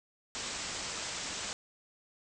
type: low-pass noise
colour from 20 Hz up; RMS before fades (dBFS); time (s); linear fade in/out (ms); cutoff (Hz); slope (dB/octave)
white; -39; 0.35-1.53; 0; 8100; 96
effects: none